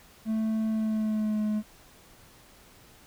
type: tone with pitch glide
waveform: triangle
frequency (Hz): 220 to 212.8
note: A3 to G#3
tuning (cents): 0 to +42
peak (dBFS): -23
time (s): 0.25-1.63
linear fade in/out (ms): 50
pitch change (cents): -58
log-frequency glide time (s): 0.69-1.42
effects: pink hiss -55 dBFS RMS until 3.06 s